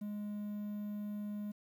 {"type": "tone", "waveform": "triangle", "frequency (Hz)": 207.7, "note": "G#3", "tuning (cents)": 0, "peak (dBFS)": -36, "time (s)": [0.01, 1.52], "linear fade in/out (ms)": 10, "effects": ["11-bit"]}